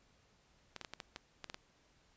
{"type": "clicks", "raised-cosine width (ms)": 0.2, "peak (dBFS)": -26, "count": 9, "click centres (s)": [0.763, 0.813, 0.848, 0.936, 1.002, 1.161, 1.443, 1.499, 1.544], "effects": ["pink hiss -70 dBFS RMS until 2.16 s", "resampled to 16000 Hz"]}